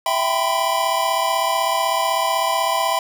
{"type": "chord", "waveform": "square", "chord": "C major seventh", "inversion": "first", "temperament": "equal with one note detuned", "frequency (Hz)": [659.3, 784, 987.8, 1023.8], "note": ["E5", "G5", "B5", "C6"], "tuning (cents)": [0, 0, 0, -38], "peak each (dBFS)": -24, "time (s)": [0.06, 2.99], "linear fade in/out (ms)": 2, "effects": []}